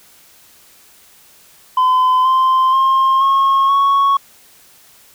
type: tone with pitch steps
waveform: sine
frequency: 1020 / 1041.4 / 1063.3 / 1085.7 / 1108.5 Hz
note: C6 / C6 / C6 / C#6 / C#6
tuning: -44 / -8 / +28 / -36 / 0 cents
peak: -7 dBFS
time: 1.77-4.17 s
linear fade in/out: 5 ms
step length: 480 ms
effects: tanh soft clip ceiling -9 dBFS + white hiss -47 dBFS RMS until 5.14 s